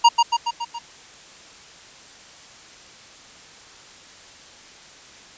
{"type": "tone with echo", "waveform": "square", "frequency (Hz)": 941, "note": "A#5", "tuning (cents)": 16, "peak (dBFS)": -9, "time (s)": [0.04, 0.09], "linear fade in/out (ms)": 10, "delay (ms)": 140, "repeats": 5, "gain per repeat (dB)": -4, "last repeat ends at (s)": 0.79, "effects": ["white hiss -45 dBFS RMS until 5.37 s", "resampled to 16000 Hz"]}